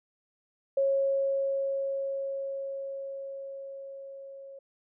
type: tone with level ramp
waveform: sine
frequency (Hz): 547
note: C#5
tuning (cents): -23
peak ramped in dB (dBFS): -22 to -43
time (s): 0.77-4.59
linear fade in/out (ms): 5
effects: none